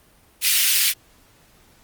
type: high-pass noise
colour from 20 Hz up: pink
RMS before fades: -17 dBFS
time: 0.41-0.94 s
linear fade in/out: 50 ms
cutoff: 2300 Hz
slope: 24 dB/octave
effects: pink hiss -55 dBFS RMS until 1.83 s + Opus 32 kbps